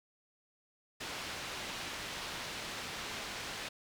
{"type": "low-pass noise", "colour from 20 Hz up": "white", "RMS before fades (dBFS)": -42, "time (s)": [1, 3.69], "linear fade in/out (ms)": 10, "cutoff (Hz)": 4000, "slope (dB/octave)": 12, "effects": []}